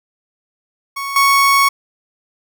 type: tone with level steps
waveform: 30% pulse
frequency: 1108.7 Hz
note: C#6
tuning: in tune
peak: -19 / -7 dBFS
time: 0.96-1.69 s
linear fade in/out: 10 ms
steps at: 1.16 s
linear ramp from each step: 2 ms
effects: none